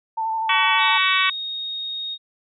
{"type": "tone with vibrato", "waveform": "sine", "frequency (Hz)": 890, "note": "A5", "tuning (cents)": 20, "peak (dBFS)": -21, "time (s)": [0.17, 0.98], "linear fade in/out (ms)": 10, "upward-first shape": "square", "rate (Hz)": 12, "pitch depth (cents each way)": 17}
{"type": "harmonic tone", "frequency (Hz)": 377, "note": "F#4", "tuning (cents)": 32, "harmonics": [3, 4, 5, 6, 7, 8, 9], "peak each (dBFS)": [-22, -26, -25, -23, -24, -28, -25], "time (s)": [0.49, 1.3], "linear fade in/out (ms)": 5}
{"type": "tone", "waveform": "sine", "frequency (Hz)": 3729, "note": "A#7", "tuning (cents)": 0, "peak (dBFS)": -26, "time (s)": [0.78, 2.18], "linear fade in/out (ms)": 50}
{"effects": []}